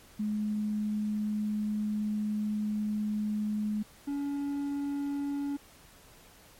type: tone pair in turn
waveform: sine / triangle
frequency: 211.3 / 283.4 Hz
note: G#3 / C#4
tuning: +30 / +38 cents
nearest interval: perfect fourth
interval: 508 cents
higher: second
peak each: -28 dBFS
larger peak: neither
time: 0.19-3.83 / 4.07-5.57 s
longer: first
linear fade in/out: 10 ms
effects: pink hiss -56 dBFS RMS until 6.59 s + MP3 64 kbps